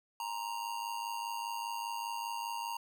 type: tone with amplitude modulation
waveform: square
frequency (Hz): 932.3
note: A#5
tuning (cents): 0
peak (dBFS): -34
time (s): 0.2-2.77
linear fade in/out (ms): 2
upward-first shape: sine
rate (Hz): 105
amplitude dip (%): 65
effects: none